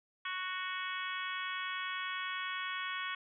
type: harmonic tone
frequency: 370 Hz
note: F#4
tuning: in tune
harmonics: 3 / 4 / 5 / 6 / 7 / 8 / 9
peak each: -41 / -42 / -43 / -44 / -47 / -49 / -45 dBFS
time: 0.25-3.15 s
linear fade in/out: 5 ms
effects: none